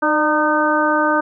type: harmonic tone with a mistuned harmonic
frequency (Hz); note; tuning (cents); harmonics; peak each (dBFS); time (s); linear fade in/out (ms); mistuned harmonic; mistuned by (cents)
306; D#4; -29; 1 / 2 / 3 / 4 / 5; -20 / -20 / -20 / -20 / -20; 0.02-1.21; 10; 2; -39
effects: none